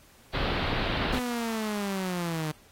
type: low-pass noise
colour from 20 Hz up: pink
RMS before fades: -29 dBFS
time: 0.33-1.2 s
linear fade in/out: 20 ms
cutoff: 4200 Hz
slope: 48 dB/octave
type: linear sweep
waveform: sawtooth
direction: down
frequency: 254.4 to 151.1 Hz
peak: -25 dBFS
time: 1.12-2.52 s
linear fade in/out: 10 ms
effects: pink hiss -57 dBFS RMS until 2.71 s + AAC 48 kbps